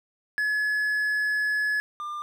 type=tone pair in turn; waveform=triangle; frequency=1702 / 1197.6 Hz; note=G#6 / D6; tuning=+42 / +33 cents; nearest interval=tritone; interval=609 cents; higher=first; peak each=-21 / -29 dBFS; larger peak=first; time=0.38-1.8 / 2-2.22 s; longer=first; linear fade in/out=0 ms; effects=none